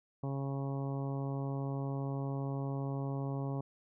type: harmonic tone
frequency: 137.5 Hz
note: C#3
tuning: 14 cents flat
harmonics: 1 / 2 / 3 / 4 / 5 / 6 / 7 / 8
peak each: -35 / -41 / -45 / -47 / -49 / -51 / -52 / -53 dBFS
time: 0.23-3.61 s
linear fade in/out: 5 ms
effects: none